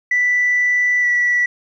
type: tone with pitch glide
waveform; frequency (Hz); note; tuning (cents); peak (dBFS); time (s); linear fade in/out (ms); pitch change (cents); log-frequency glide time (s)
sine; 1975.5 to 1952.8; B6 to B6; 0 to -20; -12; 0.11-1.46; 5; -20; 1.01-1.06
effects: tanh soft clip ceiling -9 dBFS + 9-bit